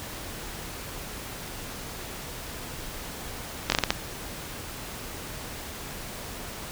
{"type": "slowing click train", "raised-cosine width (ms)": 0.2, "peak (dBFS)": -3, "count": 6, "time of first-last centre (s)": [3.7, 3.905], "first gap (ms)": 21, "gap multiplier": 1.34, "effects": ["pink hiss -38 dBFS RMS until 6.71 s"]}